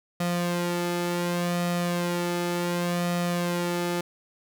sawtooth tone with flanger, 174.61 Hz, F3, in tune, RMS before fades -27 dBFS, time 0.2-4.01 s, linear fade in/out 5 ms, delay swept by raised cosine 1.6 to 2.35 ms, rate 0.68 Hz, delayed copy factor +0.6, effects none

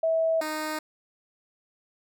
sine / 10% pulse tone pair in turn, 650 / 309 Hz, E5 / D#4, -24 / -12 cents, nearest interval octave + minor second, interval 1288 cents, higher first, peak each -21 dBFS, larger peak neither, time 0.03-0.41 / 0.41-0.79 s, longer neither, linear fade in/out 5 ms, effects none

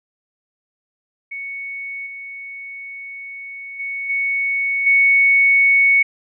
sine tone with level steps, 2220 Hz, C#7, 2 cents sharp, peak -26 / -30 / -23 / -17 / -10 dBFS, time 1.31-6.03 s, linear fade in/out 10 ms, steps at 2.06 / 3.79 / 4.09 / 4.86 s, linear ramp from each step 10 ms, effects none

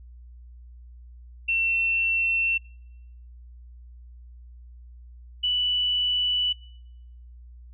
sine tone pair in turn, 2701 / 2966 Hz, E7 / F#7, +42 / +4 cents, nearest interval major second, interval 162 cents, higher second, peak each -21 dBFS, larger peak neither, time 1.48-2.58 / 5.43-6.53 s, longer neither, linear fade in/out 10 ms, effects noise-tail reverb RT60 0.9 s tail -26 dB re dry + added 60 Hz sine -43 dBFS peak until 7.73 s

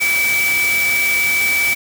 sine tone in noise, 2301 Hz, D7, 36 cents flat, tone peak -14 dBFS, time 0-1.75 s, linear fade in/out 20 ms, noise white, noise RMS -23 dBFS, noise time 0-1.75 s, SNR +6 dB, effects none

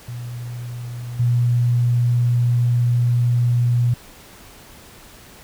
sine tone with level steps, 120.8 Hz, B2, 38 cents flat, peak -27 / -14 dBFS, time 0.08-3.94 s, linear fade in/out 5 ms, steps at 1.19 s, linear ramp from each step 10 ms, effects pink hiss -44 dBFS RMS until 5.43 s

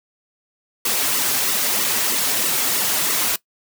white noise with flanger, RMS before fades -20 dBFS, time 0.85-3.36 s, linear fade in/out 5 ms, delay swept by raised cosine 1.2 to 6 ms, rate 3.1 Hz, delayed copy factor -0.85, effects noise-tail reverb RT60 0.1 s tail -20 dB re dry + high-pass 150 Hz 12 dB/octave

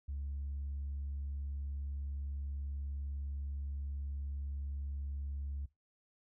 sine tone, 70.2 Hz, C#2, 22 cents sharp, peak -36 dBFS, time 0.08-5.66 s, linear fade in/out 10 ms, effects noise-tail reverb RT60 0.2 s tail -20 dB re dry + tanh soft clip ceiling -34 dBFS

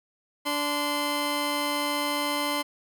15% pulse tone pair together, 290.6 / 1034.3 Hz, D4 / C6, -18 / -20 cents, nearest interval octave + minor seventh, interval 2198 cents, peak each -22 dBFS, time 0.45-2.63 s, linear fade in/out 20 ms, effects none

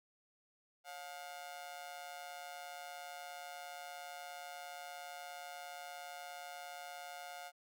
sawtooth tone with amplitude modulation, 712 Hz, F5, 33 cents sharp, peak -39 dBFS, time 0.84-7.52 s, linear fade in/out 50 ms, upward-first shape sine, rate 157 Hz, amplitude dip 80%, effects none

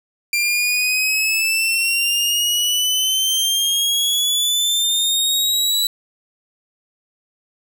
sawtooth exponential sweep, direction up, 2373 to 3951 Hz, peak -13 dBFS, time 0.33-5.87 s, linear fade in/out 2 ms, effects none

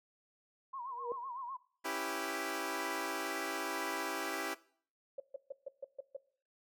sine tone with vibrato, 1016 Hz, B5, 49 cents sharp, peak -40 dBFS, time 0.73-1.57 s, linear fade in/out 10 ms, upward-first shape sine, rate 7.9 Hz, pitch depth 130 cents each way
sine tone with exponential growth, 478 Hz, A#4, 43 cents sharp, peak -32 dBFS, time 0.89-1.12 s, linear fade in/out 1 ms, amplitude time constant 50 ms
10% pulse chord, C# half-diminished seventh, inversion none, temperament equal, 277.2 / 329.6 / 392 / 493.9 Hz, C#4 / E4 / G4 / B4, 0 / 0 / 0 / 0 cents, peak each -35 / -32 / -32 / -37 dBFS, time 1.84-4.55 s, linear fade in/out 20 ms
sine tone bursts, 549 Hz, C#5, 17 cents flat, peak -38 dBFS, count 7, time 5.18-6.167 s, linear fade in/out 5 ms, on 21 ms, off 140 ms
effects noise-tail reverb RT60 0.5 s tail -19 dB re dry

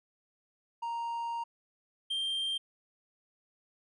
triangle tone pair in turn, 932.3 / 3172 Hz, A#5 / G7, 0 / +20 cents, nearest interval octave + major sixth, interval 2120 cents, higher second, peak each -31 / -29 dBFS, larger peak second, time 0.82-1.44 / 2.1-2.58 s, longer first, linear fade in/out 10 ms, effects resampled to 24000 Hz

